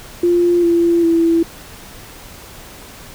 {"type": "tone with pitch steps", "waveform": "sine", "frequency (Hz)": [348.6, 340.4, 332.5], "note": ["F4", "F4", "E4"], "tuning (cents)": [-3, -44, 15], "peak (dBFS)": -10, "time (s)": [0.23, 1.43], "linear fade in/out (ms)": 5, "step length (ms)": 400, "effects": ["pink hiss -37 dBFS RMS until 3.14 s"]}